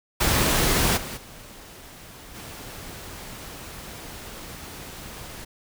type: noise with level steps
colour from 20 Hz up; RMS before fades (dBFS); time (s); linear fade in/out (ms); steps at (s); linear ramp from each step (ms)
pink; -21 / -34 / -44 / -39; 0.2-5.45; 10; 0.96 / 1.16 / 2.34; 20
effects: none